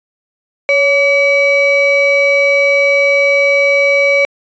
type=ring-modulated tone; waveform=triangle; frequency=860 Hz; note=A5; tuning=40 cents flat; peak=-3 dBFS; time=0.69-4.25 s; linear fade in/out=0 ms; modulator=1420 Hz; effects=resampled to 16000 Hz